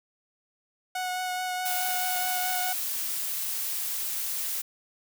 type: tone with vibrato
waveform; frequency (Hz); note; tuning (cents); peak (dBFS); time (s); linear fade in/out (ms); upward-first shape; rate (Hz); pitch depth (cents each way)
sawtooth; 734; F#5; -14; -25; 0.95-2.73; 5; triangle; 4.7; 14
type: noise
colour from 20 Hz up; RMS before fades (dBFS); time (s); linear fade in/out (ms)
blue; -31; 1.65-4.62; 10
effects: none